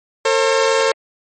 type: tone pair together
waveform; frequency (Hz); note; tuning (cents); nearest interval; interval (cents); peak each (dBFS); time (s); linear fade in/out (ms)
sawtooth; 452.4 / 538; A4 / C5; +48 / +48; minor third; 300; -12; 0.25-0.92; 5
effects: MP3 32 kbps